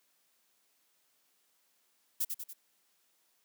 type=noise with echo; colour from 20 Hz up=violet; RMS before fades=-31 dBFS; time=2.2-2.25 s; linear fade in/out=10 ms; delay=95 ms; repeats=3; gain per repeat=-5 dB; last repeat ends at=2.535 s; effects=white hiss -73 dBFS RMS until 3.44 s + high-pass 200 Hz 12 dB/octave